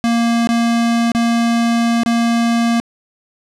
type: tone with dropouts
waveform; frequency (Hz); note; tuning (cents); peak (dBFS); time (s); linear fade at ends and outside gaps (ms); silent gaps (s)
square; 233.1; A#3; 0; -13; 0.04-2.8; 0; 0.472-0.49 / 1.118-1.149 / 2.034-2.061
effects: low-pass 8000 Hz 12 dB/octave